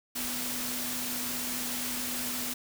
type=tone in noise; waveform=sine; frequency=246.9 Hz; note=B3; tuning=in tune; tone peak=-40 dBFS; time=0.15-2.54 s; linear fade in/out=10 ms; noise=white; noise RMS=-34 dBFS; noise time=0.15-2.54 s; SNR=-9 dB; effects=none